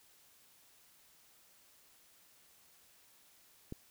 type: click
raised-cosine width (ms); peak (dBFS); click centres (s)
3; -28; 3.724
effects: white hiss -65 dBFS RMS until 3.9 s